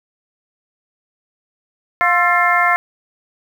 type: harmonic tone with a mistuned harmonic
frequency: 352.4 Hz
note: F4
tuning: 16 cents sharp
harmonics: 2 / 3 / 4 / 5 / 6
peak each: -18 / -18 / -18 / -18 / -18 dBFS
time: 2.01-2.76 s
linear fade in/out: 0 ms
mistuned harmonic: 4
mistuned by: -74 cents
effects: 7-bit